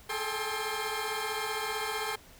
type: tone cluster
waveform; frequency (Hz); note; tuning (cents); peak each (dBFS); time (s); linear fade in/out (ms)
15% pulse; 425 / 440.5 / 798 / 1059; G#4 / A4 / G5 / C6; +40 / +2 / +31 / +21; -31; 0.09-2.16; 10
effects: pink hiss -55 dBFS RMS until 2.39 s